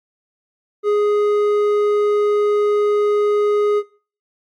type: tone with hard clipping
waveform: sine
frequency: 415.3 Hz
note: G#4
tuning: in tune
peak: -15 dBFS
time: 0.83-3.83 s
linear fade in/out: 50 ms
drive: 6 dB
effects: noise-tail reverb RT60 0.4 s tail -20 dB re dry + Opus 48 kbps